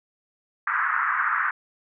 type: band-pass noise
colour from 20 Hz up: pink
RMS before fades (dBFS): -24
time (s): 0.67-1.51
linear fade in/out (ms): 5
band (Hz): 1100 to 1800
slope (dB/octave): 48
effects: none